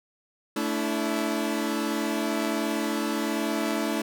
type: chord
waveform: sawtooth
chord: A suspended fourth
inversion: none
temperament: equal with one note detuned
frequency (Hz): 220 / 288.3 / 329.6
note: A3 / D4 / E4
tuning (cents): 0 / -32 / 0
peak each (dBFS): -26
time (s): 0.56-4.02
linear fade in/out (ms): 5
effects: none